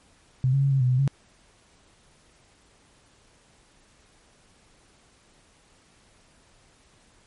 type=tone with pitch steps; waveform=sine; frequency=129.2 / 137.4 / 138.3 / 135.3 / 125.8 / 127.2 / 137.8 Hz; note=C3 / C#3 / C#3 / C#3 / B2 / C3 / C#3; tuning=-21 / -15 / -4 / -42 / +32 / -48 / -10 cents; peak=-18 dBFS; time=0.44-1.077 s; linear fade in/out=0 ms; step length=91 ms; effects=pink hiss -59 dBFS RMS until 7.26 s + MP3 48 kbps